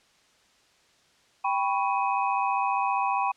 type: tone cluster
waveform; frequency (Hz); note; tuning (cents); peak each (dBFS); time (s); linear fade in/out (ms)
sine; 789 / 991 / 1106 / 2519; G5 / B5 / C#6 / D#7; +11 / +6 / -4 / +21; -27 / -27 / -30 / -34; 1.44-3.32; 10
effects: white hiss -62 dBFS RMS until 3.36 s + low-pass 6000 Hz 12 dB/octave